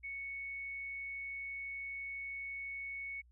sine tone, 2217 Hz, C#7, in tune, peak -40 dBFS, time 0.03-3.22 s, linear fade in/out 20 ms, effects added 60 Hz sine -61 dBFS peak until 3.31 s

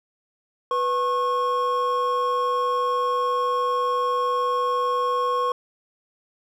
triangle tone pair together, 493.9 / 1087.8 Hz, B4 / C#6, 0 / -33 cents, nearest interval octave + major second, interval 1367 cents, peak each -23 / -20 dBFS, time 0.71-5.52 s, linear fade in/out 2 ms, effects none

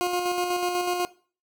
20% pulse tone with tremolo, 356.2 Hz, F4, 34 cents sharp, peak -18 dBFS, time 0.01-1.05 s, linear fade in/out 0 ms, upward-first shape square, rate 8.1 Hz, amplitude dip 35%, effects noise-tail reverb RT60 0.4 s tail -19 dB re dry

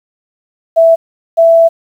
sine tone pair in turn, 659.3 / 663.1 Hz, E5 / E5, 0 / +10 cents, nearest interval unison, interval 10 cents, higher second, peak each -3 dBFS, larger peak neither, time 0.76-0.96 / 1.37-1.69 s, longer second, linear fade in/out 20 ms, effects 7-bit

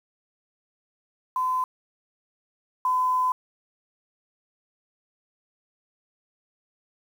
sine tone pair in turn, 1020 / 1013.5 Hz, C6 / B5, -44 / +45 cents, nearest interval unison, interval 11 cents, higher first, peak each -22 / -20 dBFS, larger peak second, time 1.36-1.64 / 2.85-3.32 s, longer second, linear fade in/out 2 ms, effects 8-bit

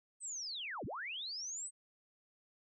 sine linear two-way sweep, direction down then up, 8372 to 69.3 to 8372 Hz, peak -40 dBFS, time 0.2-1.71 s, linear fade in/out 50 ms, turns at 0.85 s, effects none

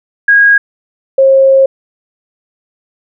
sine tone pair in turn, 1640 / 537.3 Hz, G#6 / C5, -22 / +46 cents, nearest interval octave + perfect fifth, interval 1932 cents, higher first, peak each -3 dBFS, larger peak neither, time 0.28-0.58 / 1.18-1.66 s, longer second, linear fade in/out 5 ms, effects none

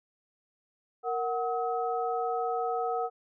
sine tone cluster, 466.5 / 741 / 1278 Hz, A#4 / F#5 / D#6, +1 / +2 / +46 cents, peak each -32 / -30 / -36 dBFS, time 1.03-3.1 s, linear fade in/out 50 ms, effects none

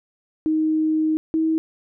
sine tone pair in turn, 313.2 / 319.8 Hz, D#4 / D#4, +11 / +48 cents, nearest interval unison, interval 37 cents, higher second, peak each -17 dBFS, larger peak neither, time 0.46-1.17 / 1.34-1.58 s, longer first, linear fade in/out 0 ms, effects none

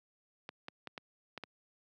clicks, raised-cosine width 0.3 ms, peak -26 dBFS, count 6, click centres 0.491 / 0.684 / 0.873 / 0.978 / 1.377 / 1.437 s, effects high-pass 150 Hz 12 dB/octave

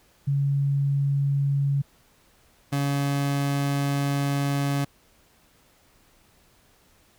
sine / 30% pulse tone pair in turn, 140 / 140.89 Hz, C#3 / C#3, +18 / +28 cents, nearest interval unison, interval 10 cents, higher second, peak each -20 dBFS, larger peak neither, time 0.27-1.82 / 2.72-4.85 s, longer second, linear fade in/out 10 ms, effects pink hiss -60 dBFS RMS until 7.18 s

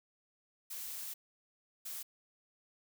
blue noise bursts at uneven times, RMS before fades -43 dBFS, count 2, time 0.7-1.14 / 1.85-2.03 s, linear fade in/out 10 ms, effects none

